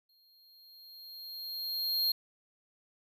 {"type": "tone with exponential growth", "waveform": "square", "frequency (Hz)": 4230, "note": "C8", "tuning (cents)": 18, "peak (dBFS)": -26, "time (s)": [0.09, 2.12], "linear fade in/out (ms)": 5, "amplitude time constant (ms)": 440, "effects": []}